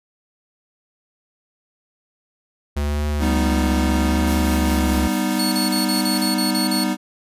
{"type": "tone with vibrato", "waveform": "square", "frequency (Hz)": 72.2, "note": "D2", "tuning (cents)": -29, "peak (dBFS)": -20, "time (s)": [2.76, 5.08], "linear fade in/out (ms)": 10, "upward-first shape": "triangle", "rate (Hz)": 0.8, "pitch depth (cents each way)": 55}
{"type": "chord", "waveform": "square", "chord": "G augmented", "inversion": "none", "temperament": "equal", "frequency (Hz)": [196, 246.9, 311.1], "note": ["G3", "B3", "D#4"], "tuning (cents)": [0, 0, 0], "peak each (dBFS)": -24, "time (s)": [3.19, 6.97], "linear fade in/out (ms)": 50}
{"type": "noise with tremolo", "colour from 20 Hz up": "white", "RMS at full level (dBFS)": -32, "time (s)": [4.27, 6.3], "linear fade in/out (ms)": 2, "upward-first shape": "triangle", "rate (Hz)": 4.8, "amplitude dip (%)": 50}
{"type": "tone bursts", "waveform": "sawtooth", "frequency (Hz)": 4397, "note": "C#8", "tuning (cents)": -15, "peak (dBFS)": -19, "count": 9, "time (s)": [5.39, 6.84], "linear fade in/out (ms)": 5, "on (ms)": 130, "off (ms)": 35}
{"effects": ["resampled to 32000 Hz"]}